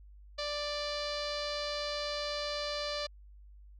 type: tone with low-pass filter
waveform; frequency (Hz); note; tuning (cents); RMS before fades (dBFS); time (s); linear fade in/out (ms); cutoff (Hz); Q
sawtooth; 588; D5; +2; -36; 0.38-3.07; 10; 4500; 5.1
effects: added 50 Hz sine -51 dBFS peak until 3.79 s